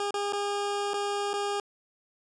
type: tone with dropouts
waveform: 20% pulse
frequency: 406.3 Hz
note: G#4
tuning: 38 cents flat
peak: -23 dBFS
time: 0-1.6 s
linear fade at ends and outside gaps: 2 ms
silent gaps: 0.108-0.141 / 0.325-0.332 / 0.935-0.94 / 1.333-1.338 s
effects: resampled to 22050 Hz